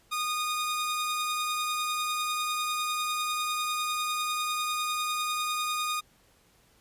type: tone pair together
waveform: sawtooth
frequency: 1229 / 3697 Hz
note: D#6 / A#7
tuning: -22 / -15 cents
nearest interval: octave + perfect fifth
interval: 1907 cents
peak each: -25 / -34 dBFS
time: 0.11-6.01 s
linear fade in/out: 20 ms
effects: pink hiss -63 dBFS RMS until 6.8 s + resampled to 32000 Hz